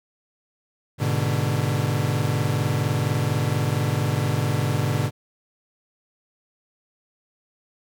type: chord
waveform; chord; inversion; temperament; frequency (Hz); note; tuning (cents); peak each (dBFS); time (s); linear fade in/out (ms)
40% pulse; G# diminished; none; equal with one note detuned; 103.83 / 123.47 / 147.85; G#2 / B2 / D3; 0 / 0 / +12; -25 / -24 / -24; 0.98-5.11; 50
effects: none